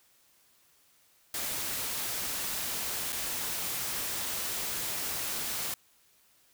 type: noise with dropouts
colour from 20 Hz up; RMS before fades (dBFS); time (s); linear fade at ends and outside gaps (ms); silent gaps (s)
white; -34; 1.34-5.74; 2; 3.123-3.127
effects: white hiss -65 dBFS RMS until 6.53 s